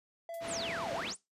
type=tone; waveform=triangle; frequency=670 Hz; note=E5; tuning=28 cents sharp; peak=-37 dBFS; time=0.29-1.01 s; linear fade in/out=2 ms
type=noise with exponential decay; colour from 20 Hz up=violet; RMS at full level=-46 dBFS; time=0.34-0.48 s; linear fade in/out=0 ms; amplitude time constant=29 ms
type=band-pass noise; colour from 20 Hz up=pink; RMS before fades=-42 dBFS; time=0.4-1.15 s; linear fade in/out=50 ms; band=140 to 4500 Hz; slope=12 dB/octave
type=exponential two-way sweep; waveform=sine; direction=down then up; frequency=10550 to 516 to 10550 Hz; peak=-37 dBFS; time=0.47-1.17 s; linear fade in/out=50 ms; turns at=0.93 s
effects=noise-tail reverb RT60 0.2 s tail -19 dB re dry + resampled to 32000 Hz